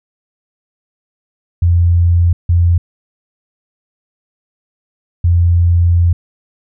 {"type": "tone bursts at uneven times", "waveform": "sine", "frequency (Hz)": 86.3, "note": "F2", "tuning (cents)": -20, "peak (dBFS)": -7, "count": 3, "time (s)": [[1.62, 2.33], [2.49, 2.78], [5.24, 6.13]], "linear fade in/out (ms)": 5, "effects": []}